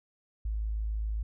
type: tone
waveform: sine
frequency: 53.6 Hz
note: A1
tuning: 45 cents flat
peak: -29 dBFS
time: 0.45-1.23 s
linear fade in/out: 5 ms
effects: none